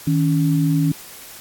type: tone pair together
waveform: sine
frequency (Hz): 157.48 / 280.6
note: D#3 / C#4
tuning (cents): +21 / +21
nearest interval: minor seventh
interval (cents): 1000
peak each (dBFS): -16 / -19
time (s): 0.07-0.92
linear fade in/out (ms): 5
effects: white hiss -39 dBFS RMS until 1.4 s + AAC 64 kbps